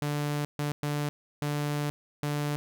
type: tone bursts at uneven times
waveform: sawtooth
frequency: 146.83 Hz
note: D3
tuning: in tune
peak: -24 dBFS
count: 5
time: 0.02-0.45 / 0.59-0.72 / 0.83-1.09 / 1.42-1.9 / 2.23-2.56 s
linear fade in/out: 0 ms
effects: none